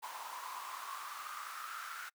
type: noise with high-pass filter sweep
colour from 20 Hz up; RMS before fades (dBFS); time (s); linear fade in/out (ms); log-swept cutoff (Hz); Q
pink; -45; 0.02-2.1; 20; 920 to 1400; 7.8
effects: noise-tail reverb RT60 0.1 s tail -26 dB re dry